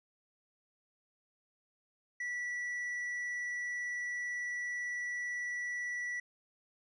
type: tone with tanh clipping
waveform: triangle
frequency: 1953 Hz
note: B6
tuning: 20 cents flat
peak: -36 dBFS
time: 2.2-6.2 s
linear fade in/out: 5 ms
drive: 8 dB
effects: none